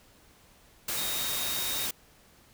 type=tone in noise; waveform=sine; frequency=3729 Hz; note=A#7; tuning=in tune; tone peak=-35 dBFS; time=0.97-1.86 s; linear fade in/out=5 ms; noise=white; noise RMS=-32 dBFS; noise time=0.88-1.91 s; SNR=-6 dB; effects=pink hiss -59 dBFS RMS until 2.53 s